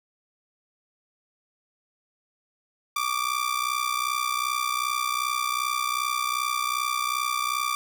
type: ring-modulated tone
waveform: sawtooth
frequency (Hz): 1174.7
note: D6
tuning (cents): 0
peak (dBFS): -18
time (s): 2.96-7.75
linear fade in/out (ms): 0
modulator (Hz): 31.3
effects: none